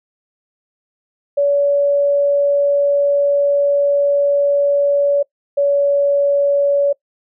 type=tone pair in turn; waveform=sine; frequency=569 / 566.7 Hz; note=C#5 / C#5; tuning=+45 / +38 cents; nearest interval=unison; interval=7 cents; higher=first; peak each=-11 dBFS; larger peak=neither; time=1.37-5.23 / 5.57-6.93 s; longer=first; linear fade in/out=10 ms; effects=noise-tail reverb RT60 0.1 s tail -22 dB re dry